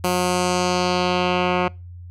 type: tone with low-pass filter sweep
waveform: 10% pulse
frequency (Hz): 180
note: F#3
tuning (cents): -47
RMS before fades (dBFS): -20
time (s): 0.04-1.68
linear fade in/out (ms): 2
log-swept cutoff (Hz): 12000 to 2100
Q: 1.7
effects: noise-tail reverb RT60 0.3 s tail -26 dB re dry + added 88 Hz sine -35 dBFS peak until 2.1 s